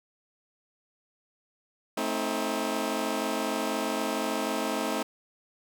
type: chord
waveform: 15% pulse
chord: A diminished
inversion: none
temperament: just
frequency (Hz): 220 / 264 / 316.8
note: A3 / C4 / Eb4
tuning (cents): 0 / +16 / +31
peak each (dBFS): -26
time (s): 1.97-5.03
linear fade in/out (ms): 5
effects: none